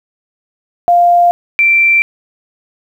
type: tone pair in turn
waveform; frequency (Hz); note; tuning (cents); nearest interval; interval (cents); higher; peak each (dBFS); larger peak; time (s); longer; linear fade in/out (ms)
sine; 698.5 / 2349; F5 / D7; 0 / 0; octave + major sixth; 2100; second; -5 / -6; first; 0.88-1.31 / 1.59-2.02; neither; 0
effects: 7-bit